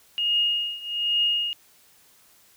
sine tone with tremolo, 2855 Hz, F7, 37 cents sharp, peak -18 dBFS, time 0.18-1.53 s, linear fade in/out 0 ms, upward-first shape triangle, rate 1.2 Hz, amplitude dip 90%, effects white hiss -57 dBFS RMS until 2.56 s

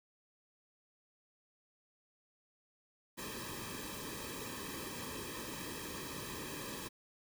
pink noise with comb filter, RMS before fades -44 dBFS, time 3.17-6.89 s, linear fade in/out 20 ms, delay 1.4 ms, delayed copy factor -0.95, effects none

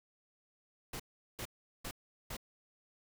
pink noise bursts, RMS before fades -42 dBFS, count 4, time 0.93-2.368 s, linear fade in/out 5 ms, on 67 ms, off 390 ms, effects none

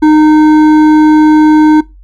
sine tone with hard clipping, 307.3 Hz, D#4, 21 cents flat, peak -4 dBFS, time 0.02-1.81 s, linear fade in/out 10 ms, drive 9 dB, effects noise-tail reverb RT60 0.2 s tail -19 dB re dry + added 47 Hz sine -33 dBFS peak until 2.03 s

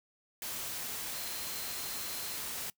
sine tone in noise, 4137 Hz, C8, 20 cents flat, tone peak -47 dBFS, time 1.14-2.37 s, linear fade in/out 2 ms, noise white, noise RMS -39 dBFS, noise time 0.42-2.7 s, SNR -11 dB, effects noise-tail reverb RT60 0.1 s tail -22 dB re dry

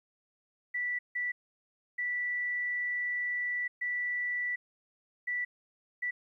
sine tone bursts at uneven times, 1964 Hz, B6, 10 cents flat, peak -30 dBFS, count 6, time 0.74-0.99 / 1.15-1.32 / 1.98-3.68 / 3.81-4.56 / 5.27-5.45 / 6.02-6.11 s, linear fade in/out 10 ms, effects 12-bit

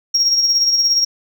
sine tone with tremolo, 5588 Hz, F8, in tune, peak -8 dBFS, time 0.14-1.05 s, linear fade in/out 10 ms, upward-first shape sine, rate 17 Hz, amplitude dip 55%, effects tanh soft clip ceiling -9 dBFS

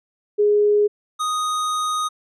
sine / square tone pair in turn, 415.3 / 1244.5 Hz, G#4 / D#6, 0 / 0 cents, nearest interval octave + perfect fifth, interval 1900 cents, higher second, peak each -13 / -21 dBFS, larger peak first, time 0.38-0.88 / 1.19-2.09 s, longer second, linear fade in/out 20 ms, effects resampled to 24000 Hz

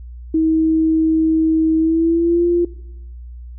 sine tone with pitch glide, 319.4 to 346.3 Hz, D#4 to F4, +45 to -15 cents, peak -12 dBFS, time 0.34-2.65 s, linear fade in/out 5 ms, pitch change +140 cents, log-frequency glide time 1.78-2.45 s, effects noise-tail reverb RT60 0.9 s tail -20 dB re dry + added 60 Hz sine -31 dBFS peak until 3.58 s

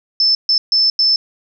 sine tone bursts at uneven times, 5274 Hz, E8, in tune, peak -10 dBFS, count 4, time 0.2-0.35 / 0.49-0.58 / 0.72-0.9 / 0.99-1.16 s, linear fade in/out 2 ms, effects none

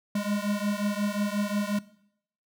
square beating tone pair, 202.9 / 208.5 Hz, G#3 / G#3, -40 / +7 cents, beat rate 5.6 Hz, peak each -30 dBFS, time 0.15-1.79 s, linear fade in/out 5 ms, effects noise-tail reverb RT60 0.7 s tail -19 dB re dry

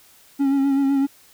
triangle tone with vibrato, 275.2 Hz, C#4, 12 cents flat, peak -14 dBFS, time 0.39-1.07 s, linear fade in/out 20 ms, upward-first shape sine, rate 7.9 Hz, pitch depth 33 cents each way, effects white hiss -52 dBFS RMS until 1.33 s

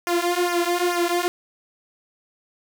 sawtooth tone with flanger, 350.1 Hz, F4, 4 cents sharp, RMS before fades -22 dBFS, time 0.07-1.28 s, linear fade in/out 0 ms, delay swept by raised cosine 0.24 to 3.64 ms, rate 2.3 Hz, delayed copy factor -0.95, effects none

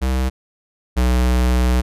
square tone pair in turn, 64.6 / 62.03 Hz, C2 / B1, -21 / +8 cents, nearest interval minor second, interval 71 cents, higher first, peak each -17 / -14 dBFS, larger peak second, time 0.01-0.3 / 0.96-1.82 s, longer second, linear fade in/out 20 ms, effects resampled to 32000 Hz

